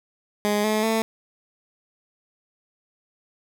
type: tone with pitch steps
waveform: 15% pulse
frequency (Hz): 207.7 / 215.1 / 222.9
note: G#3 / A3 / A3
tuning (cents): 0 / -39 / +23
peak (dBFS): -14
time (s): 0.45-1.02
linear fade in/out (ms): 0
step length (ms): 190
effects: none